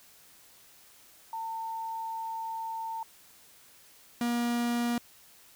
sine / 45% pulse tone pair in turn, 900 / 238.4 Hz, A5 / A#3, +39 / +39 cents, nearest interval octave + major seventh, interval 2300 cents, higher first, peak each -33 / -27 dBFS, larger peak second, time 1.33-3.03 / 4.21-4.98 s, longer first, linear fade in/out 2 ms, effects white hiss -57 dBFS RMS until 5.55 s

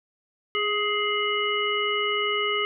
harmonic tone with a mistuned harmonic, 419.1 Hz, G#4, 16 cents sharp, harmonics 1 / 3 / 5 / 7, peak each -28 / -28 / -28 / -28 dBFS, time 0.55-2.65 s, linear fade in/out 0 ms, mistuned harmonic 1, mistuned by -18 cents, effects none

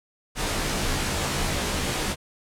pink noise with comb filter, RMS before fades -26 dBFS, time 0.35-2.16 s, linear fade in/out 50 ms, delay 18 ms, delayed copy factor -1, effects low-pass 10000 Hz 12 dB/octave

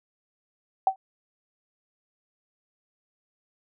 sine tone with exponential decay, 766 Hz, G5, 40 cents flat, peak -13 dBFS, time 0.87-0.96 s, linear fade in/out 2 ms, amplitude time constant 19 ms, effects none

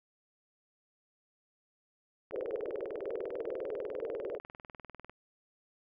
click train, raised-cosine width 0.5 ms, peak -31 dBFS, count 57, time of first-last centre 2.31-5.096 s, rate 20.1 Hz
pink band-pass noise, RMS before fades -38 dBFS, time 2.32-4.39 s, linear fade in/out 20 ms, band 390 to 540 Hz, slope 48 dB/octave
effects none

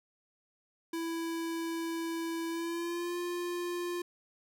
square tone with pitch glide, 331.1 to 350.8 Hz, E4 to F4, +8 to +8 cents, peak -34 dBFS, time 0.93-4.02 s, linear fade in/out 5 ms, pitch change +100 cents, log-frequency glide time 2.49-3.17 s, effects none

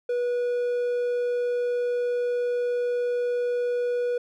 triangle tone, 486.8 Hz, B4, 25 cents flat, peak -21 dBFS, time 0.09-4.18 s, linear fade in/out 5 ms, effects none

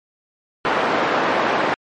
white band-pass noise, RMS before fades -19 dBFS, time 0.65-1.74 s, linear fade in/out 0 ms, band 270 to 1200 Hz, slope 12 dB/octave, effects low-pass 5000 Hz 12 dB/octave + MP3 48 kbps

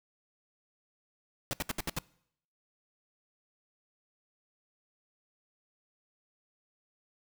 pink noise bursts, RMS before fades -33 dBFS, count 6, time 1.51-1.987 s, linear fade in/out 0 ms, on 22 ms, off 69 ms, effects noise-tail reverb RT60 0.7 s tail -23 dB re dry

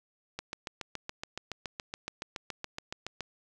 click train, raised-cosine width 0.2 ms, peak -19 dBFS, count 21, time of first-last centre 0.39-3.207 s, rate 7.1 Hz, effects none

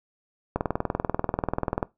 click train, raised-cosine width 1 ms, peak -10 dBFS, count 27, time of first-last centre 0.56-1.828 s, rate 20.5 Hz, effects noise-tail reverb RT60 0.2 s tail -20 dB re dry

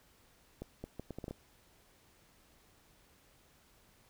accelerating click train, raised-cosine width 2 ms, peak -28 dBFS, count 8, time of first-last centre 0.62-1.31 s, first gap 220 ms, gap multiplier 0.71, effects pink hiss -66 dBFS RMS until 4.09 s

